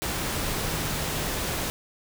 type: tone in noise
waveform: sine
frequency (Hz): 156.1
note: D#3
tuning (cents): +6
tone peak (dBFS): -37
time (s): 0.49-1.28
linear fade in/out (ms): 0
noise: pink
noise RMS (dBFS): -29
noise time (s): 0.02-1.7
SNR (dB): -11
effects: none